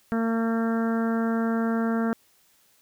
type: harmonic tone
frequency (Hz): 227.5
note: A#3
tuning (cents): -42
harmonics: 1 / 2 / 3 / 4 / 5 / 6 / 7 / 8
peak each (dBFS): -23 / -31 / -34 / -40 / -40 / -36 / -38 / -45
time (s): 0.12-2.13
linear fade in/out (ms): 0
effects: white hiss -62 dBFS RMS until 2.81 s